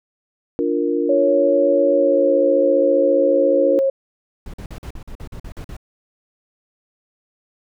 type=chord; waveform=sine; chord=Bb major; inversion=first; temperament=equal; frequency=293.7 / 349.2 / 466.2 Hz; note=D4 / F4 / Bb4; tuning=0 / 0 / 0 cents; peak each=-21 dBFS; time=0.59-3.79 s; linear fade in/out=0 ms
type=tone with pitch glide; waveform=sine; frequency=554.4 to 540.8 Hz; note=C#5 to C#5; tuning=0 to -43 cents; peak=-14 dBFS; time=1.09-3.9 s; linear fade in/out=5 ms; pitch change=-43 cents; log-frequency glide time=1.87-2.35 s
type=noise bursts; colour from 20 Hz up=brown; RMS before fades=-32 dBFS; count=11; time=4.46-5.767 s; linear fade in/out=2 ms; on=77 ms; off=46 ms
effects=none

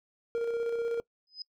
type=tone with tremolo; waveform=triangle; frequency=466.2 Hz; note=A#4; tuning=in tune; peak=-25 dBFS; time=0.35-1 s; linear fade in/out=0 ms; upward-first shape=square; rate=16 Hz; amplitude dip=30%
type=tone with exponential growth; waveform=sine; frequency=5030 Hz; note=D#8; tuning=18 cents sharp; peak=-33 dBFS; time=1.27-1.42 s; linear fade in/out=2 ms; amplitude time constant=31 ms
effects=noise-tail reverb RT60 0.1 s tail -23 dB re dry

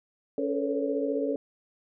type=tone cluster; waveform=sine; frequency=279.5 / 432.7 / 447.9 / 506 / 560 Hz; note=C#4 / A4 / A4 / B4 / C#5; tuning=+14 / -29 / +31 / +42 / +18 cents; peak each=-30 / -35 / -31 / -36 / -32 dBFS; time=0.38-1.36 s; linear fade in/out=2 ms; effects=none

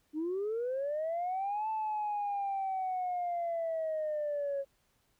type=linear two-way sweep; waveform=sine; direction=up then down; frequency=295.4 to 880 to 548 Hz; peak=-30 dBFS; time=0.13-4.65 s; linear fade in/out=50 ms; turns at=1.69 s; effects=tanh soft clip ceiling -28 dBFS + pink hiss -73 dBFS RMS until 5.19 s

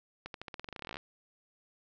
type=accelerating click train; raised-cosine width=0.3 ms; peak=-25 dBFS; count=20; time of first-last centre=0.26-0.969 s; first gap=82 ms; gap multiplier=0.9; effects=resampled to 16000 Hz + 9-bit

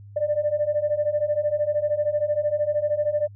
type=beating tone pair; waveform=sine; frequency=587.3 / 600.3 Hz; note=D5 / D5; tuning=0 / +38 cents; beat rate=13 Hz; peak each=-24 / -22 dBFS; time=0.16-3.28 s; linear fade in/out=10 ms; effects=tanh soft clip ceiling -13 dBFS + added 101 Hz sine -41 dBFS peak until 3.35 s

